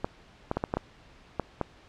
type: clicks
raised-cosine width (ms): 1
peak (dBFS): -13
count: 8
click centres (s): 0.045 / 0.514 / 0.57 / 0.639 / 0.739 / 0.77 / 1.397 / 1.613
effects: pink hiss -55 dBFS RMS until 1.88 s + low-pass 4000 Hz 12 dB/octave